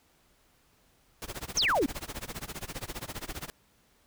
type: noise with tremolo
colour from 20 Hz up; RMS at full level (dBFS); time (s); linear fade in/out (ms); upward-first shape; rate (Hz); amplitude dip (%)
pink; -36; 1.22-3.5; 0; sine; 15; 95
type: exponential sweep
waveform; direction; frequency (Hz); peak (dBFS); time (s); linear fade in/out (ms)
sine; down; 6645 to 240; -23; 1.57-1.86; 2
effects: pink hiss -66 dBFS RMS until 4.06 s